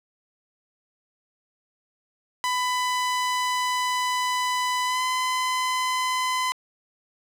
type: tone with pitch glide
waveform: sawtooth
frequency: 999 to 1017 Hz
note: B5 to C6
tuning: +20 to -50 cents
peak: -19 dBFS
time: 2.44-6.52 s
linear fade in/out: 0 ms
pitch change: +30 cents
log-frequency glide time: 4.85-5.03 s
effects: low-pass 10000 Hz 12 dB/octave + 8-bit